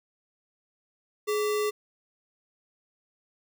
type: tone with sample-and-hold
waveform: sine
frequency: 421.1 Hz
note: G#4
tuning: 24 cents sharp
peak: -24 dBFS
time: 1.27-1.71 s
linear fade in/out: 20 ms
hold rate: 1575 Hz
effects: none